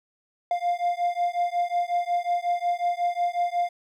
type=beating tone pair; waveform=triangle; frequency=698.5 / 704 Hz; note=F5 / F5; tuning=0 / +14 cents; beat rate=5.5 Hz; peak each=-24 dBFS; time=0.51-3.69 s; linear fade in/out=2 ms; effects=none